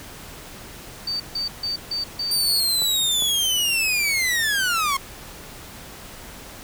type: tone bursts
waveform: sine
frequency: 4600 Hz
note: D8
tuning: 37 cents flat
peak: -23 dBFS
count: 6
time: 1.07-2.6 s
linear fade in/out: 5 ms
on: 130 ms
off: 150 ms
type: linear sweep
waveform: sawtooth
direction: down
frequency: 4674 to 1063 Hz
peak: -16 dBFS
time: 2.31-4.97 s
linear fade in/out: 5 ms
type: clicks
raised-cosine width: 1 ms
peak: -19 dBFS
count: 2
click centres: 2.821 / 3.223 s
effects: pink hiss -40 dBFS RMS until 6.63 s